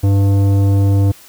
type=tone with tanh clipping; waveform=sine; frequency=99 Hz; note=G2; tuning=18 cents sharp; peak=-11 dBFS; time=0.03-1.12 s; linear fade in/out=10 ms; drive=13 dB; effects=white hiss -42 dBFS RMS until 1.28 s